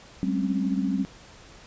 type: tone cluster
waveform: sine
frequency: 192.1 / 210.1 / 264.9 / 279.1 Hz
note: G3 / G#3 / C4 / C#4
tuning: -35 / +20 / +22 / +12 cents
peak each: -26 / -31 / -27 / -34 dBFS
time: 0.23-1.05 s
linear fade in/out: 0 ms
effects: pink hiss -49 dBFS RMS until 1.66 s + resampled to 16000 Hz